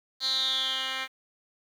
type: tone with band-pass filter sweep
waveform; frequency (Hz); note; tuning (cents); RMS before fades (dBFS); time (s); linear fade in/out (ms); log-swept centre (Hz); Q
10% pulse; 263.2; C4; +10; -29; 0.2-1.08; 50; 4300 to 2500; 8.6
effects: 9-bit